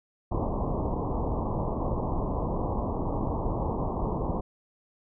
pink low-pass noise, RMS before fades -29 dBFS, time 0.31-4.41 s, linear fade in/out 10 ms, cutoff 1100 Hz, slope 96 dB/octave, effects none

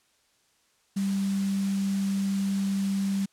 sine tone in noise, 196 Hz, G3, in tune, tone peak -24 dBFS, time 0.96-3.26 s, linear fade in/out 10 ms, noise white, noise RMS -41 dBFS, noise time 0.96-3.26 s, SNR +14 dB, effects white hiss -67 dBFS RMS until 3.32 s + low-pass 9000 Hz 12 dB/octave

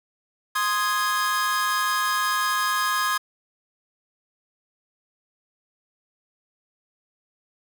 45% pulse chord, Ab major, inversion first, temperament equal, 1046.5 / 1244.5 / 1661.2 Hz, C6 / Eb6 / Ab6, 0 / 0 / 0 cents, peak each -26 dBFS, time 0.55-3.18 s, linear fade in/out 10 ms, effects none

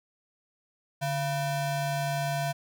square ring-modulated tone, 415.3 Hz, G#4, in tune, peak -25 dBFS, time 1.01-2.53 s, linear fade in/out 20 ms, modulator 270 Hz, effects none

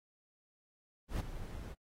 brown noise with ADSR envelope, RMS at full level -32 dBFS, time 1.08-1.75 s, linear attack 120 ms, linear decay 10 ms, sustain -12 dB, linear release 31 ms, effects AAC 48 kbps

